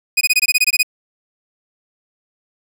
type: tone bursts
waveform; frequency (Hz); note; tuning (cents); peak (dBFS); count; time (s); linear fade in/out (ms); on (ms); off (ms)
sawtooth; 2489; D#7; 0; -7; 11; 0.17-0.831; 10; 41; 21
effects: none